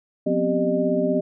sine tone cluster, 179.4 / 248 / 264.5 / 393.5 / 609 Hz, F3 / B3 / C4 / G4 / D#5, +47 / +7 / +19 / +7 / -37 cents, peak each -27 / -25 / -26 / -25 / -23 dBFS, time 0.26-1.21 s, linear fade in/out 10 ms, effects none

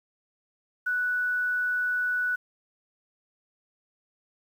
sine tone with quantisation, 1480 Hz, F#6, in tune, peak -24 dBFS, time 0.86-2.36 s, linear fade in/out 10 ms, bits 9, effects none

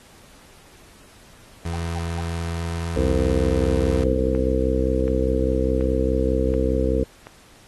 30% pulse tone, 84 Hz, E2, 33 cents sharp, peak -22 dBFS, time 1.65-4.04 s, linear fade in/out 5 ms
triangle tone bursts, 783 Hz, G5, 2 cents flat, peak -29 dBFS, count 3, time 1.73-2.212 s, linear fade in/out 5 ms, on 34 ms, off 190 ms
harmonic tone, 64.9 Hz, C2, 13 cents flat, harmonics 1 / 2 / 3 / 4 / 5 / 6 / 7 / 8, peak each -22 / -30 / -30 / -27 / -27 / -35 / -24 / -26 dBFS, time 2.96-7.04 s, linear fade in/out 5 ms
click train, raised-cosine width 0.5 ms, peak -22 dBFS, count 6, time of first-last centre 3.62-7.27 s, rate 1.37 Hz
effects pink hiss -50 dBFS RMS until 7.67 s + AAC 32 kbps

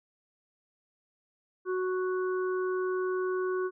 harmonic tone, 370 Hz, F#4, in tune, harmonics 1 / 3 / 4, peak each -28 / -38 / -40 dBFS, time 1.65-3.71 s, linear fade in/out 50 ms, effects none

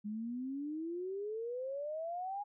sine exponential sweep, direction up, 204.7 to 830.6 Hz, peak -37 dBFS, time 0.04-2.44 s, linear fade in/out 20 ms, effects none

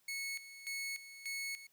sawtooth tone with tremolo, 2200 Hz, C#7, 14 cents flat, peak -35 dBFS, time 0.08-1.67 s, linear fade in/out 5 ms, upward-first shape square, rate 1.7 Hz, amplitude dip 75%, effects white hiss -73 dBFS RMS until 1.72 s

